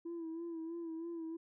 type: tone with vibrato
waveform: sine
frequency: 331.7 Hz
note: E4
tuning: 11 cents sharp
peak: -38 dBFS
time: 0.05-1.37 s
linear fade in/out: 10 ms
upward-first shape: sine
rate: 3.1 Hz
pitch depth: 49 cents each way
effects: tanh soft clip ceiling -38 dBFS